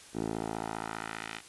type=tone with band-pass filter sweep; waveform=10% pulse; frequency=55 Hz; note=A1; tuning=in tune; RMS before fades=-37 dBFS; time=0.13-1.42 s; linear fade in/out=50 ms; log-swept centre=360 to 2700 Hz; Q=1.2; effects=white hiss -52 dBFS RMS until 1.48 s + resampled to 24000 Hz